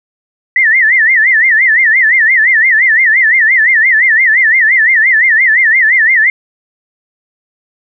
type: tone with vibrato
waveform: sine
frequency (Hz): 1918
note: A#6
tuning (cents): +49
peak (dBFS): -5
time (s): 0.56-6.3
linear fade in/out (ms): 2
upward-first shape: sine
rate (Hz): 5.8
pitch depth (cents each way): 180
effects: none